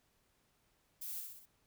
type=noise with echo; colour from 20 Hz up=violet; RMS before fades=-44 dBFS; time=1.01-1.21 s; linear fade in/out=10 ms; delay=62 ms; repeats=4; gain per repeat=-4 dB; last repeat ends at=1.458 s; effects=pink hiss -75 dBFS RMS until 1.66 s